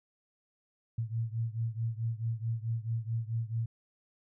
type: beating tone pair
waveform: sine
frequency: 112.5 / 117.1 Hz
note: A2 / A#2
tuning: +39 / +8 cents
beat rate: 4.6 Hz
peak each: -33 / -35 dBFS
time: 0.98-3.66 s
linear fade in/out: 5 ms
effects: none